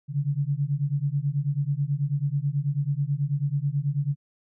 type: beating tone pair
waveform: sine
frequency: 138 / 147.2 Hz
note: C#3 / D3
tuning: -7 / +4 cents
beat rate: 9.2 Hz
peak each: -26 dBFS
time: 0.08-4.16 s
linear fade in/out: 50 ms
effects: none